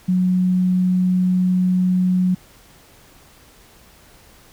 sine tone, 182.9 Hz, F#3, 20 cents flat, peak -14 dBFS, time 0.08-2.35 s, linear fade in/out 10 ms, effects pink hiss -49 dBFS RMS until 4.52 s

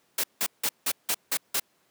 white noise bursts, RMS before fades -26 dBFS, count 7, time 0.18-1.599 s, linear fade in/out 5 ms, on 57 ms, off 170 ms, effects pink hiss -67 dBFS RMS until 1.9 s + high-pass 200 Hz 12 dB/octave

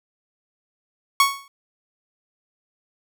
sawtooth tone with exponential decay, 1108.7 Hz, C#6, in tune, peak -7 dBFS, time 1.2-1.48 s, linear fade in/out 2 ms, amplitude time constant 59 ms, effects none

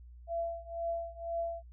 sine tone with tremolo, 674 Hz, E5, 38 cents sharp, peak -30 dBFS, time 0.27-1.63 s, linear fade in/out 50 ms, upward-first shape triangle, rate 2 Hz, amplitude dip 95%, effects added 60 Hz sine -49 dBFS peak until 1.72 s

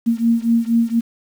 sine beating tone pair, 229.6 / 233.8 Hz, A#3 / A#3, -26 / +5 cents, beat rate 4.2 Hz, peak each -16 / -17 dBFS, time 0.06-1.01 s, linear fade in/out 20 ms, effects 7-bit

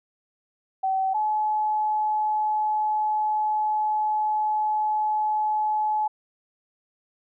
sine tone pair in turn, 765 / 854.5 Hz, G5 / G#5, -42 / +49 cents, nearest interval major second, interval 191 cents, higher second, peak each -21 dBFS, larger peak neither, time 0.83-1.14 / 1.14-6.08 s, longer second, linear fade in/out 10 ms, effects none

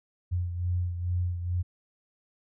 sine beating tone pair, 88.4 / 90.7 Hz, F2 / F#2, +22 / -34 cents, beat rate 2.3 Hz, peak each -27 / -35 dBFS, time 0.31-1.63 s, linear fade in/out 20 ms, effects none

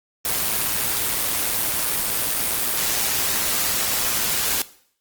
white noise with amplitude modulation, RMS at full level -20 dBFS, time 0.25-4.62 s, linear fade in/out 2 ms, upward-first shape sine, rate 113 Hz, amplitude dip 45%, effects noise-tail reverb RT60 0.6 s tail -18 dB re dry + Opus 24 kbps

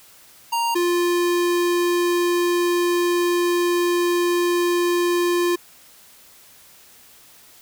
square tone pair in turn, 932.3 / 349.8 Hz, A#5 / F4, 0 / +3 cents, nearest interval octave + perfect fourth, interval 1697 cents, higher first, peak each -20 / -18 dBFS, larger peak second, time 0.52-0.75 / 0.75-5.56 s, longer second, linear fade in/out 10 ms, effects white hiss -49 dBFS RMS until 7.61 s

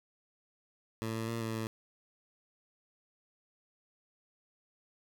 15% pulse tone with pitch steps, 111.9 / 112.7 / 115.3 / 112.3 / 111.4 Hz, A2 / A2 / A#2 / A2 / A2, +30 / +42 / -19 / +36 / +22 cents, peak -28 dBFS, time 1.02-1.67 s, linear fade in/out 0 ms, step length 130 ms, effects none

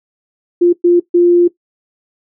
sine tone bursts at uneven times, 349.2 Hz, F4, in tune, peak -5 dBFS, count 3, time 0.61-0.73 / 0.84-1 / 1.14-1.48 s, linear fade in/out 10 ms, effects noise-tail reverb RT60 0.1 s tail -17 dB re dry

